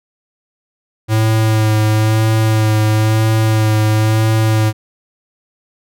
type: tone with vibrato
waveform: square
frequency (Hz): 109.2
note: A2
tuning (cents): -13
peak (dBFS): -11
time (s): 1.08-4.73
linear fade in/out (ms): 50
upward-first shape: sine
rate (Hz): 1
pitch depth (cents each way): 21
effects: none